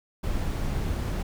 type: noise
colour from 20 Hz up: brown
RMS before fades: -28 dBFS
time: 0.23-1.23 s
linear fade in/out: 10 ms
effects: none

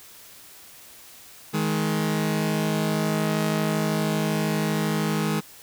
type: tone pair together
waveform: sawtooth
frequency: 157.96 / 210.7 Hz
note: D#3 / G#3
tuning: +26 / +25 cents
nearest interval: perfect fourth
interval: 499 cents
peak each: -21 dBFS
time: 1.53-5.41 s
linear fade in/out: 20 ms
effects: white hiss -47 dBFS RMS until 5.62 s

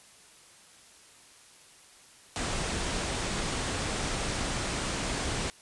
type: low-pass noise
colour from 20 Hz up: pink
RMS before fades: -32 dBFS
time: 2.36-5.5 s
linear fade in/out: 0 ms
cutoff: 9700 Hz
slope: 96 dB/octave
effects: white hiss -55 dBFS RMS until 5.61 s + resampled to 24000 Hz

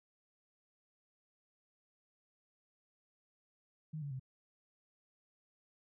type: tone with pitch steps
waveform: sine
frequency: 155.56 / 142.65 / 130.81 Hz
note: D#3 / C#3 / C3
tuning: 0 / +50 / 0 cents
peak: -39 dBFS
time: 3.93-4.197 s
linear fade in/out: 10 ms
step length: 89 ms
effects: none

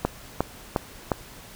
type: click train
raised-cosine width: 1 ms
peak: -7 dBFS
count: 4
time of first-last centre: 0.05-1.118 s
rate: 2.81 Hz
effects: pink hiss -45 dBFS RMS until 1.55 s

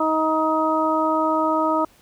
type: harmonic tone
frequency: 315.1 Hz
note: D#4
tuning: 22 cents sharp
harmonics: 1 / 2 / 3 / 4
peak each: -23 / -23 / -23 / -23 dBFS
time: 0-1.85 s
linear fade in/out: 5 ms
effects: pink hiss -55 dBFS RMS until 2.01 s

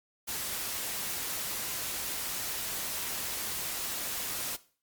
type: noise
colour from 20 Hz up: white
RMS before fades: -35 dBFS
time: 0.27-4.57 s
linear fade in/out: 20 ms
effects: noise-tail reverb RT60 0.4 s tail -17 dB re dry + Opus 48 kbps

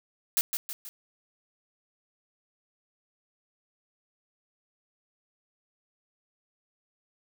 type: noise with echo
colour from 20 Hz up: blue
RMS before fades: -24 dBFS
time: 0.37-0.41 s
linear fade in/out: 0 ms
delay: 160 ms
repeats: 3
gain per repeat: -6 dB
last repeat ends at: 0.89 s
effects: none

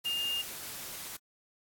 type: tone in noise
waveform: sine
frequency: 2817 Hz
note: F7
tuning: 14 cents sharp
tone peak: -30 dBFS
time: 0.05-0.42 s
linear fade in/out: 10 ms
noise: white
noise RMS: -42 dBFS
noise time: 0.04-1.17 s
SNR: +9 dB
effects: AAC 64 kbps

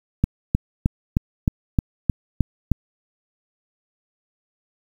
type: click train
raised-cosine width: 5 ms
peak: -4 dBFS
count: 9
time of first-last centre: 0.24-2.717 s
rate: 3.23 Hz
effects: 7-bit

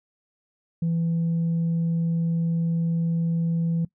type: tone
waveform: sine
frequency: 166.6 Hz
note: E3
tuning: 19 cents sharp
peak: -19 dBFS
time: 0.82-3.85 s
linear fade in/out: 5 ms
effects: noise-tail reverb RT60 0.1 s tail -21 dB re dry + tanh soft clip ceiling -19 dBFS

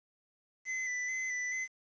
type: tone with vibrato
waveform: square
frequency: 2014 Hz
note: B6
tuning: 33 cents sharp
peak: -34 dBFS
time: 0.65-1.68 s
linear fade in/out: 50 ms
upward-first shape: square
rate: 2.3 Hz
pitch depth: 23 cents each way
effects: resampled to 16000 Hz + 10-bit

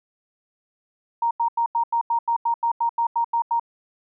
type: tone bursts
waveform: sine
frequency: 932.3 Hz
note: A#5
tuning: in tune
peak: -18 dBFS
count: 14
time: 1.22-3.597 s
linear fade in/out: 5 ms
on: 89 ms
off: 87 ms
effects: none

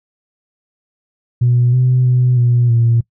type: tone with pitch steps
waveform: sine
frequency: 122 / 126.8 / 125.2 / 121 / 116.7 Hz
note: B2 / B2 / B2 / B2 / A#2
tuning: -21 / +46 / +24 / -35 / +2 cents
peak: -8 dBFS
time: 1.41-3.01 s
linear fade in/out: 10 ms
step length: 320 ms
effects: noise-tail reverb RT60 0.1 s tail -22 dB re dry + tanh soft clip ceiling -5 dBFS

